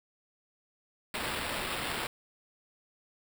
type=noise with sample-and-hold; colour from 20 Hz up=violet; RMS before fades=-35 dBFS; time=1.14-2.07 s; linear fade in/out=2 ms; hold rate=6300 Hz; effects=none